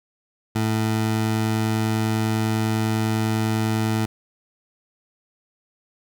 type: tone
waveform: 20% pulse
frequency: 110 Hz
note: A2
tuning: in tune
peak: -15 dBFS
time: 0.55-4.06 s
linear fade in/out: 10 ms
effects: none